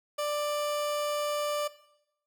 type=tone; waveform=30% pulse; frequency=590 Hz; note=D5; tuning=8 cents sharp; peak=-26 dBFS; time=0.18-1.68 s; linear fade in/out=10 ms; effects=noise-tail reverb RT60 0.8 s tail -17 dB re dry